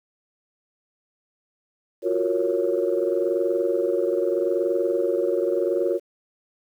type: chord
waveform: sine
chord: Gb major seventh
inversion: third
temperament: equal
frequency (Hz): 349.2 / 370 / 466.2 / 554.4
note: F4 / Gb4 / Bb4 / Db5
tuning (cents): 0 / 0 / 0 / 0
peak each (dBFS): -25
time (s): 2.02-6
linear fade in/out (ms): 50
effects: tanh soft clip ceiling -11 dBFS + 9-bit

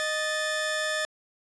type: tone pair together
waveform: sawtooth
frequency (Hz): 619 / 1750.8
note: D#5 / A6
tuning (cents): -9 / -9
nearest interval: octave + tritone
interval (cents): 1800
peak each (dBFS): -26 / -25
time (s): 0-1.05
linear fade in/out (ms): 0
effects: resampled to 22050 Hz

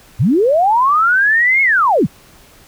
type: linear two-way sweep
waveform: sine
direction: up then down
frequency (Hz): 88.1 to 2200 to 88.1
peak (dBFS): -9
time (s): 0.19-2.07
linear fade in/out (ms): 20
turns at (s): 1.62
effects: pink hiss -45 dBFS RMS until 2.67 s

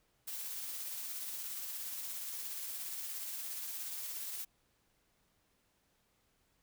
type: noise with tremolo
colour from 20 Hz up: blue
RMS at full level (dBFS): -41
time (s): 0.27-4.45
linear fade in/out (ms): 10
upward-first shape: sine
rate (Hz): 17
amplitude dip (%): 25
effects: pink hiss -75 dBFS RMS until 6.62 s

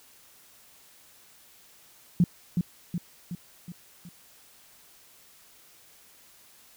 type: tone with echo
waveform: sine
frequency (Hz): 174.61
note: F3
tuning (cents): 0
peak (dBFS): -16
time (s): 2.2-2.24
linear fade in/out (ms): 2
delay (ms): 370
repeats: 5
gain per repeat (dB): -5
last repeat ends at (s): 4.09
effects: white hiss -56 dBFS RMS until 6.76 s

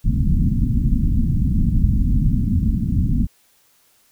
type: low-pass noise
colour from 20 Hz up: pink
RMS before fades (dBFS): -17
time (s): 0.04-3.27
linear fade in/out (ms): 20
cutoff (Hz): 250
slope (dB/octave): 48
effects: white hiss -58 dBFS RMS until 4.11 s

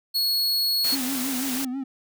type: tone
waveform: 45% pulse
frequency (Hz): 4342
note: C#8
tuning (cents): -37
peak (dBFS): -20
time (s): 0.14-0.96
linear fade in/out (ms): 20
type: high-pass noise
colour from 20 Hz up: white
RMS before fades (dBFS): -30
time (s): 0.84-1.65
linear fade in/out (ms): 5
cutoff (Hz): 120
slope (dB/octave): 12
type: tone with vibrato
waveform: triangle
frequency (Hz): 261.6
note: C4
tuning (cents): 0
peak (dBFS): -25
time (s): 0.92-1.84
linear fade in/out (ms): 10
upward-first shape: sine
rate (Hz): 6.1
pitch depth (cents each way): 91
effects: none

